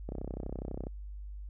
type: click train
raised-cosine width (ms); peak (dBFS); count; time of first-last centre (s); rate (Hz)
2; -25; 26; 0.09-0.869; 32.1
effects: added 50 Hz sine -40 dBFS peak until 1.49 s